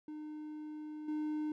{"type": "tone with level steps", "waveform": "triangle", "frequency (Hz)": 304.5, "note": "D#4", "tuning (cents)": -37, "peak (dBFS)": [-40, -32], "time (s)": [0.08, 1.52], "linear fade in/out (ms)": 2, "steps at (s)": 1.08, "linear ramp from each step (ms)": 5, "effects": []}